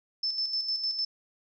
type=tone with tremolo; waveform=sine; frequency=5274 Hz; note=E8; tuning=in tune; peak=-26 dBFS; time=0.23-1.05 s; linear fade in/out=5 ms; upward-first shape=square; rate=6.6 Hz; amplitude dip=50%; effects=none